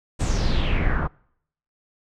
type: noise with low-pass filter sweep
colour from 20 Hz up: brown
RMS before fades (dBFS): -21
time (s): 0.19-1.08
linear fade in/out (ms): 20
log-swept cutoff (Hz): 8400 to 1200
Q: 4.5
effects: noise-tail reverb RT60 0.7 s tail -26 dB re dry